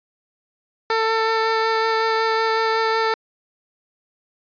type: tone with vibrato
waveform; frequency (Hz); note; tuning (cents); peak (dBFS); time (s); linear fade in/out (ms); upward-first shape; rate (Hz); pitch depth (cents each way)
15% pulse; 446.5; A4; +25; -11; 0.9-3.14; 2; sine; 5.4; 10
effects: resampled to 11025 Hz